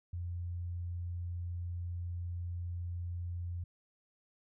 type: tone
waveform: sine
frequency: 87.31 Hz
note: F2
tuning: in tune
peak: -36 dBFS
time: 0.13-3.64 s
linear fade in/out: 5 ms
effects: none